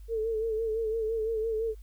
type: tone with vibrato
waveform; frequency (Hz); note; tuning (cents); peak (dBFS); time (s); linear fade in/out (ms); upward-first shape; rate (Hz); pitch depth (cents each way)
sine; 445; A4; +20; -27; 0.08-1.75; 50; sine; 5.9; 52
effects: added 50 Hz sine -43 dBFS peak until 1.82 s + white hiss -67 dBFS RMS until 1.82 s